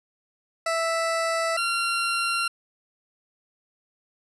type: tone pair in turn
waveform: 20% pulse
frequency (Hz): 659.3 / 1376.6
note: E5 / F6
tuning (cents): 0 / -25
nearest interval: octave + minor second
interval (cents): 1275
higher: second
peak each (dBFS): -18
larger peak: neither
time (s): 0.66-1.57 / 1.57-2.48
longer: neither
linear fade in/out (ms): 5
effects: resampled to 24000 Hz